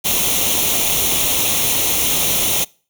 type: noise with comb filter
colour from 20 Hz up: white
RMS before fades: -17 dBFS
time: 0.04-2.65 s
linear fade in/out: 20 ms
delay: 0.31 ms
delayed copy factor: +0.7
effects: noise-tail reverb RT60 0.4 s tail -25 dB re dry